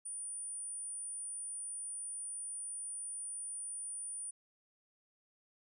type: tone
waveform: sine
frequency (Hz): 9397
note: D9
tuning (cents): 0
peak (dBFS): -40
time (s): 0.05-4.31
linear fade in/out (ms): 10
effects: none